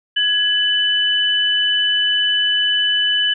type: tone pair together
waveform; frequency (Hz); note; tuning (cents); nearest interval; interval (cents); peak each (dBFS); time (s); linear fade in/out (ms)
sine; 1671 / 2994; G#6 / F#7; +10 / +20; minor seventh; 1010; -20 / -15; 0.16-3.34; 10
effects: none